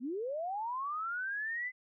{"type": "linear sweep", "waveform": "sine", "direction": "up", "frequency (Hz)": [223.2, 2040], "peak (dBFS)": -34, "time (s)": [0, 1.72], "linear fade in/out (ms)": 50, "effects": []}